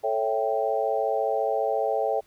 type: chord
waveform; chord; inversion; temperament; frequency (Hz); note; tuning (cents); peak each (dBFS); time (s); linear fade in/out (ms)
sine; A dominant seventh; none; equal; 440 / 554.4 / 659.3 / 784; A4 / C#5 / E5 / G5; 0 / 0 / 0 / 0; -28; 0.03-2.21; 20
effects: pink hiss -61 dBFS RMS until 2.26 s